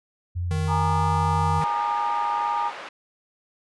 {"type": "tone with vibrato", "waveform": "sine", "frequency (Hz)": 88.1, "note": "F2", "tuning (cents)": 16, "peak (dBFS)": -24, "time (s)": [0.35, 1.61], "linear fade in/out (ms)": 20, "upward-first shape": "square", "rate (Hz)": 13, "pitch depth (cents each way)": 11}
{"type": "tone with pitch glide", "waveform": "square", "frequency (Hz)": [155.56, 156.55], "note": ["D#3", "D#3"], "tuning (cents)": [0, 11], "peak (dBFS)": -26, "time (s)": [0.51, 1.64], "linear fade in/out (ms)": 0, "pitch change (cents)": 11, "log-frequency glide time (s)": [0.65, 0.99]}
{"type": "chord", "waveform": "sine", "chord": "Ab suspended second", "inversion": "none", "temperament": "equal with one note detuned", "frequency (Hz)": [830.6, 932.3, 1214], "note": ["Ab5", "Bb5", "Eb6"], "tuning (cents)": [0, 0, -43], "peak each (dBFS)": [-27, -25, -28], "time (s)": [0.67, 2.72], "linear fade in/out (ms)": 50}
{"type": "band-pass noise", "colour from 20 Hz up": "pink", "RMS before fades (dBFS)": -38, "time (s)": [1.61, 2.89], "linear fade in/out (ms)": 5, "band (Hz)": [680, 2400], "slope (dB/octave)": 12}
{"effects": ["resampled to 24000 Hz"]}